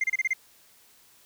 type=tone bursts; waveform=sine; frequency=2096 Hz; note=C7; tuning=2 cents sharp; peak=-19 dBFS; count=6; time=0.01-0.334 s; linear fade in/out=5 ms; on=29 ms; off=30 ms; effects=tanh soft clip ceiling -21 dBFS + white hiss -58 dBFS RMS until 1.25 s